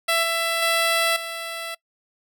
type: tone with level steps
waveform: 10% pulse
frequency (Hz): 666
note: E5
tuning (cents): +18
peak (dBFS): -10 / -13 / -10 / -21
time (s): 0.08-1.75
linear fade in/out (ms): 10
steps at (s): 0.23 / 0.62 / 1.16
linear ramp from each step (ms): 5
effects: noise-tail reverb RT60 0.1 s tail -22 dB re dry